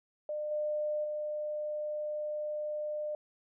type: tone with level steps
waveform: sine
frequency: 602 Hz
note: D5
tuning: 43 cents sharp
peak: -33 / -30 / -33 dBFS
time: 0.29-3.15 s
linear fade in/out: 2 ms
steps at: 0.51 / 1.04 s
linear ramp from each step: 5 ms
effects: none